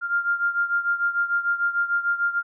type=beating tone pair; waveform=sine; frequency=1396.9 / 1403.6 Hz; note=F6 / F6; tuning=0 / +8 cents; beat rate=6.7 Hz; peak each=-22 / -26 dBFS; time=0.01-2.43 s; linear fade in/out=50 ms; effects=none